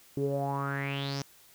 sawtooth tone with low-pass filter sweep, 139 Hz, C#3, 5 cents sharp, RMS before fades -32 dBFS, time 0.17-1.22 s, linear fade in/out 2 ms, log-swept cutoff 350 to 5900 Hz, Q 7.4, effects white hiss -58 dBFS RMS until 1.54 s

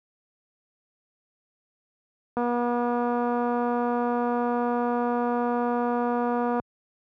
click train, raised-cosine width 1 ms, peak -14 dBFS, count 1020, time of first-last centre 2.37-6.598 s, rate 241 Hz, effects high-pass 80 Hz 12 dB/octave

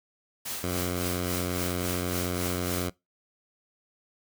white noise with tremolo, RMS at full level -33 dBFS, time 0.45-2.88 s, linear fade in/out 10 ms, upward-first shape triangle, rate 3.6 Hz, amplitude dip 70%
10% pulse tone, 89.2 Hz, F2, 37 cents sharp, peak -20 dBFS, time 0.63-2.9 s, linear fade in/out 10 ms
effects noise-tail reverb RT60 0.2 s tail -22 dB re dry

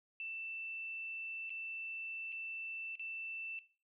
sine tone with dropouts, 2665 Hz, E7, 18 cents sharp, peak -40 dBFS, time 0.2-3.59 s, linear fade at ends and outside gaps 1 ms, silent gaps 1.495-1.503 / 2.321-2.325 / 2.955-2.995 s, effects noise-tail reverb RT60 0.4 s tail -19 dB re dry

